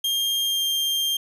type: tone with pitch glide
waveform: 40% pulse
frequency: 3208 to 3188 Hz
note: G7 to G7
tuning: +39 to +28 cents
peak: -20 dBFS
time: 0.04-1.17 s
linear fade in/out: 5 ms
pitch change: -11 cents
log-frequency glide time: 0.45-0.65 s
effects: none